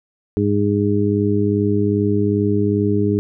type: harmonic tone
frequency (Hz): 102.5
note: G#2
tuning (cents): -22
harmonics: 1 / 2 / 3 / 4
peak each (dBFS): -20 / -20 / -20 / -20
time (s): 0.37-3.19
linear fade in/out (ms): 0
effects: none